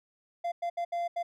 triangle tone bursts at uneven times, 690 Hz, F5, 21 cents flat, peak -27 dBFS, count 5, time 0.44-0.52 / 0.62-0.7 / 0.77-0.85 / 0.92-1.08 / 1.16-1.23 s, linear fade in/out 10 ms, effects none

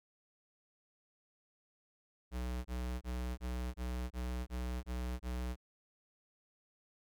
square tone bursts, 61.74 Hz, B1, in tune, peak -37 dBFS, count 9, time 2.31-5.562 s, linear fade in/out 50 ms, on 340 ms, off 24 ms, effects none

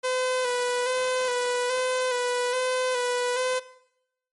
sawtooth tone with vibrato, 501 Hz, B4, 25 cents sharp, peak -20 dBFS, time 0.03-3.6 s, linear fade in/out 20 ms, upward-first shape square, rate 1.2 Hz, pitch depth 31 cents each way, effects noise-tail reverb RT60 0.8 s tail -17 dB re dry + MP3 48 kbps

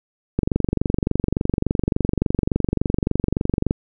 click train, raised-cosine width 3 ms, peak -5 dBFS, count 79, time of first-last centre 0.39-3.709 s, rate 23.5 Hz, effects none

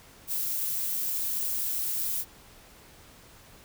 violet noise, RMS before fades -30 dBFS, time 0.27-2.25 s, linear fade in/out 50 ms, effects pink hiss -53 dBFS RMS until 3.64 s

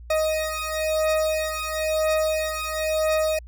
40% pulse beating tone pair, 625 / 625.99 Hz, D#5 / D#5, +8 / +10 cents, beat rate 0.99 Hz, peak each -24 dBFS, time 0.1-3.39 s, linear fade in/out 5 ms, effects added 59 Hz sine -39 dBFS peak until 3.47 s

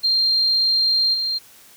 sine tone with level steps, 4186 Hz, C8, in tune, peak -15 / -20 dBFS, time 0.03-1.39 s, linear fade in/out 20 ms, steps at 1.13 s, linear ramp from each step 20 ms, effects white hiss -48 dBFS RMS until 1.76 s

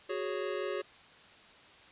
square chord, F# suspended second, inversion none, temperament equal, 370 / 415.3 / 554.4 Hz, F#4 / G#4 / C#5, 0 / 0 / 0 cents, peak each -38 / -38 / -39 dBFS, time 0.09-0.82 s, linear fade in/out 10 ms, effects white hiss -56 dBFS RMS until 1.91 s + resampled to 8000 Hz

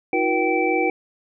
sine tone cluster, 320 / 364.1 / 478 / 771 / 2320 Hz, D#4 / F#4 / A#4 / G5 / D7, +49 / -28 / +43 / -29 / -22 cents, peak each -24 dBFS, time 0.13-0.9 s, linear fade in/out 2 ms, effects none

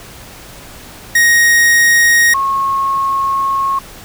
45% pulse / sine tone pair in turn, 1873 / 1090 Hz, A#6 / C#6, +8 / -29 cents, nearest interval major sixth, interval 937 cents, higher first, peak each -7 / -12 dBFS, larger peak first, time 1.15-2.34 / 2.34-3.79 s, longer second, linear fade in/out 5 ms, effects pink hiss -35 dBFS RMS until 4.04 s

